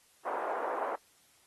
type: band-pass noise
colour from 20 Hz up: white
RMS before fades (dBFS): -35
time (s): 0.25-0.96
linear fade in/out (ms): 10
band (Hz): 430 to 1100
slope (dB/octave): 24
effects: white hiss -65 dBFS RMS until 1.46 s + AAC 32 kbps